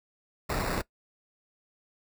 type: noise with sample-and-hold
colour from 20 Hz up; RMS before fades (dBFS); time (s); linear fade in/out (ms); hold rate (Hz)
pink; -30; 0.49-0.82; 10; 3150
effects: noise-tail reverb RT60 0.1 s tail -20 dB re dry